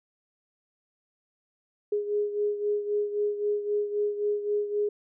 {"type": "beating tone pair", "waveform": "sine", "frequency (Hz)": [413.8, 417.6], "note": ["G#4", "G#4"], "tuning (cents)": [-6, 10], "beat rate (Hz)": 3.8, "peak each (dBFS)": [-26, -32], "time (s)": [1.92, 4.89], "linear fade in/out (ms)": 5, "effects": []}